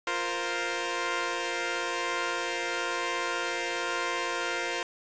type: chord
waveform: 10% pulse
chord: F suspended fourth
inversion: none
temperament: equal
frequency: 349.2 / 466.2 / 523.3 Hz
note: F4 / Bb4 / C5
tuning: 0 / 0 / 0 cents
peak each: -25 dBFS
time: 0.07-4.83 s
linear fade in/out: 2 ms
effects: resampled to 16000 Hz + 7-bit